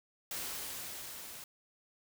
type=noise with level ramp; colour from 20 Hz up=white; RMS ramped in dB=-39 to -48 dBFS; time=0.31-1.44 s; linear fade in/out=2 ms; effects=none